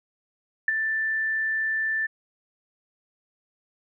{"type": "tone with ADSR envelope", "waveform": "sine", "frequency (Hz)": 1768, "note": "A6", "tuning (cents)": 8, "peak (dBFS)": -16, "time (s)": [0.68, 2.07], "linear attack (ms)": 3, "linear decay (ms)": 19, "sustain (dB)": -7, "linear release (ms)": 14, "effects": []}